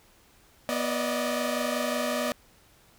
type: tone cluster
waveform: sawtooth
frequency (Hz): 244.2 / 579 / 605 / 630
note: B3 / D5 / D#5 / D#5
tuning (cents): -19 / -25 / -49 / +21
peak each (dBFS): -27 / -29 / -29 / -29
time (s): 0.69-2.32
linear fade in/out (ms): 0
effects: pink hiss -59 dBFS RMS until 2.98 s